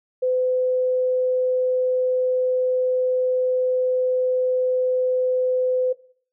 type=tone; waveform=sine; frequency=508 Hz; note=B4; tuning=49 cents sharp; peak=-18 dBFS; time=0.22-5.93 s; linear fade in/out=10 ms; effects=noise-tail reverb RT60 0.5 s tail -18 dB re dry